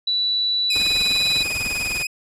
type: tone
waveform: sine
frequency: 3951 Hz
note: B7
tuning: in tune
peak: -18 dBFS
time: 0.07-1.43 s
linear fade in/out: 5 ms
type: tone with vibrato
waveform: sawtooth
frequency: 2489 Hz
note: D#7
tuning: in tune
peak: -19 dBFS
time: 0.7-2.07 s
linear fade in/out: 5 ms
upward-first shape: sine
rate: 20 Hz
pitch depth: 43 cents each way
type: noise with tremolo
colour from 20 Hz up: pink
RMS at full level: -29 dBFS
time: 0.75-2.03 s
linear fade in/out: 5 ms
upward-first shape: triangle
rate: 20 Hz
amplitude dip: 90%
effects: low-pass 12000 Hz 12 dB/octave